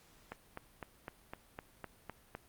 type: click train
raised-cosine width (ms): 0.5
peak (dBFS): -27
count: 9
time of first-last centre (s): 0.32-2.35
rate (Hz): 3.94
effects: pink hiss -64 dBFS RMS until 2.48 s + Opus 48 kbps